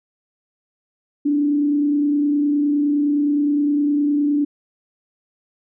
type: tone with frequency modulation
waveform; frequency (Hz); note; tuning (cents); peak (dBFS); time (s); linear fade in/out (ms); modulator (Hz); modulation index
sine; 291; D4; -16; -15; 1.25-4.45; 10; 29.7; 0.31
effects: none